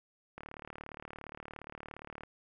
click train, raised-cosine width 0.5 ms, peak -29 dBFS, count 70, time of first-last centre 0.38-2.235 s, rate 37.2 Hz, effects none

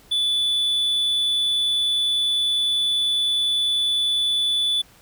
triangle tone, 3470 Hz, A7, 25 cents flat, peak -17 dBFS, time 0.11-4.82 s, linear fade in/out 10 ms, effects pink hiss -52 dBFS RMS until 5.01 s

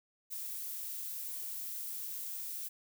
violet noise with ADSR envelope, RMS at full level -39 dBFS, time 0.3-2.69 s, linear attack 31 ms, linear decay 12 ms, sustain -2 dB, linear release 15 ms, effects none

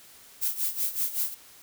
violet noise with tremolo, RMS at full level -26 dBFS, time 0.41-1.35 s, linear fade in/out 20 ms, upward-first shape sine, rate 5.3 Hz, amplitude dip 80%, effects white hiss -52 dBFS RMS until 1.62 s

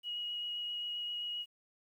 sine tone with vibrato, 2898 Hz, F#7, 37 cents flat, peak -36 dBFS, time 0.03-1.46 s, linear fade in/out 50 ms, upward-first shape sine, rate 7.6 Hz, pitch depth 8 cents each way, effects 11-bit

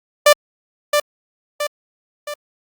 sawtooth tone with echo, 590 Hz, D5, 8 cents sharp, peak -3 dBFS, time 0.26-0.33 s, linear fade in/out 5 ms, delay 670 ms, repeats 3, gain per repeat -6 dB, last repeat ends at 2.34 s, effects Opus 48 kbps

